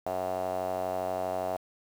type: tone with band-pass filter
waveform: sawtooth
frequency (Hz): 92.4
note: F#2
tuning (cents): -2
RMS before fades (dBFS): -32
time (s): 0.06-1.57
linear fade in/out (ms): 5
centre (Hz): 680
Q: 6.4
effects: 8-bit